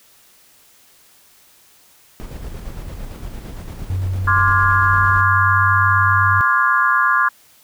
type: noise with tremolo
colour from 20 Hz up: brown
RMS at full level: -29 dBFS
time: 2.2-5.21 s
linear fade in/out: 0 ms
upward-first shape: square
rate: 8.8 Hz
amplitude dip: 35%
type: tone with pitch glide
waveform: sine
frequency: 93.4 to 97.59 Hz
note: F#2 to G2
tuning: +17 to -7 cents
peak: -18 dBFS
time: 3.9-6.41 s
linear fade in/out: 0 ms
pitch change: +76 cents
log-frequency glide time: 4.07-5.77 s
type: chord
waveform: sine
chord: D half-diminished seventh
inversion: third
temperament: equal with one note detuned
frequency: 1046.5 / 1174.7 / 1412.3 / 1661.2 Hz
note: C6 / D6 / F6 / Ab6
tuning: 0 / 0 / +19 / 0 cents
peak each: -18 dBFS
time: 4.27-7.29 s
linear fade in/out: 10 ms
effects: white hiss -51 dBFS RMS until 7.63 s

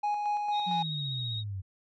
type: tone with tremolo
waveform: triangle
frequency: 830.6 Hz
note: G#5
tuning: in tune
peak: -24 dBFS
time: 0.03-0.83 s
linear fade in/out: 10 ms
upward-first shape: square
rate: 4.4 Hz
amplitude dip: 35%
type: tone with vibrato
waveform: sine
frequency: 3762 Hz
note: A#7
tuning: 15 cents sharp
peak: -34 dBFS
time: 0.51-1.44 s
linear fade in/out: 50 ms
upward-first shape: sine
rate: 15 Hz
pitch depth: 20 cents each way
type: exponential sweep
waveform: sine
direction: down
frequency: 185 to 92.5 Hz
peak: -33 dBFS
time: 0.66-1.62 s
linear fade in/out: 20 ms
effects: tanh soft clip ceiling -18 dBFS + resampled to 16000 Hz

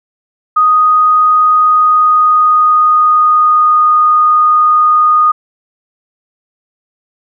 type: tone with pitch glide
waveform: sine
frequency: 1244.5 to 1232.3 Hz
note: D#6 to D#6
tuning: 0 to -17 cents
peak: -5 dBFS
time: 0.56-5.32 s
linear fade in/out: 10 ms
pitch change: -17 cents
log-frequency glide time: 1.54-3.88 s
effects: none

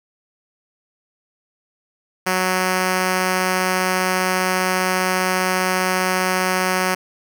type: tone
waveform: 5% pulse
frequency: 185 Hz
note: F#3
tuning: in tune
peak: -6 dBFS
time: 2.26-6.95 s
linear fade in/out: 10 ms
effects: none

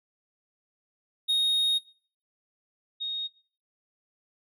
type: tone pair in turn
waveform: triangle / sine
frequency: 3729 / 3729 Hz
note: A#7 / A#7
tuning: 0 / 0 cents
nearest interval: unison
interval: 0 cents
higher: neither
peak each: -20 / -29 dBFS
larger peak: first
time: 1.28-1.79 / 3-3.28 s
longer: first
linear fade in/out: 20 ms
effects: noise-tail reverb RT60 0.5 s tail -22 dB re dry

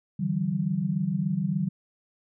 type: tone cluster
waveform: sine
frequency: 148.2 / 164.9 / 191.8 Hz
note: D3 / E3 / G3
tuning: +16 / +1 / -37 cents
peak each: -30 / -29 / -27 dBFS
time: 0.19-1.69 s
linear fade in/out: 10 ms
effects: none

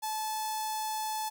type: tone with notch filter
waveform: sawtooth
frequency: 867 Hz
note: A5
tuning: 26 cents flat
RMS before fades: -34 dBFS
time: 0.02-1.3 s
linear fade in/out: 20 ms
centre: 2100 Hz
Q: 0.53
effects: 11-bit

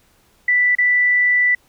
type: tone with dropouts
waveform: sine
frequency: 1975.5 Hz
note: B6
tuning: in tune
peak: -12 dBFS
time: 0.48-1.55 s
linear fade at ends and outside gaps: 5 ms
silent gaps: 0.752-0.784 s
effects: pink hiss -57 dBFS RMS until 1.68 s

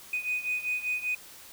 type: beating tone pair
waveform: sine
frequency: 2489 / 2494.1 Hz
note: D#7 / D#7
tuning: 0 / +4 cents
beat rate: 5.1 Hz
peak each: -29 / -32 dBFS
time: 0.13-1.15 s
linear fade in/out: 5 ms
effects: tanh soft clip ceiling -23 dBFS + white hiss -49 dBFS RMS until 1.52 s

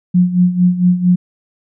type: tone with tremolo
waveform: sine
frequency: 179.3 Hz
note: F3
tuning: 46 cents sharp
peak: -6 dBFS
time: 0.14-1.16 s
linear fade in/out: 10 ms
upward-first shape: sine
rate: 4.4 Hz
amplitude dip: 75%
effects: none

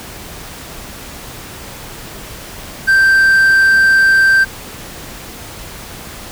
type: tone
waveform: triangle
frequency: 1567 Hz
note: G6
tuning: 1 cent flat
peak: -5 dBFS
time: 2.87-4.45 s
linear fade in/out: 20 ms
effects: pink hiss -31 dBFS RMS until 6.31 s

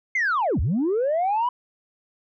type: linear two-way sweep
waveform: sine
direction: down then up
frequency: 2154 to 56.8 to 1002 Hz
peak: -18 dBFS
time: 0.15-1.49 s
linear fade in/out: 5 ms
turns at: 0.6 s
effects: tanh soft clip ceiling -17 dBFS

